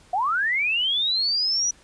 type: linear sweep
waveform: sine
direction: up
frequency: 686 to 5920 Hz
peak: -20 dBFS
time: 0.13-1.71 s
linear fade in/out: 5 ms
effects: pink hiss -54 dBFS RMS until 1.83 s + resampled to 22050 Hz